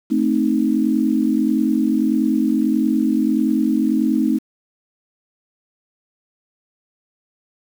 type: chord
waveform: sine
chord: A diminished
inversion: none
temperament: equal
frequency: 220 / 261.6 / 311.1 Hz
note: A3 / C4 / Eb4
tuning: 0 / 0 / 0 cents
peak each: -19 dBFS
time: 0.1-4.39 s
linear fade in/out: 20 ms
effects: 7-bit